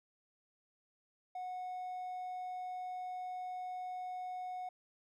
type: tone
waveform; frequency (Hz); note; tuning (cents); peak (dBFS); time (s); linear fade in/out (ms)
triangle; 733; F#5; -16; -37; 1.35-4.69; 5
effects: tanh soft clip ceiling -33 dBFS